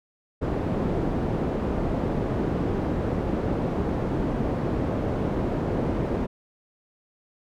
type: low-pass noise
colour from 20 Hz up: white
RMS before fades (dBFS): -26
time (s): 0.41-6.27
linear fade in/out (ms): 20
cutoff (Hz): 390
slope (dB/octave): 12
effects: none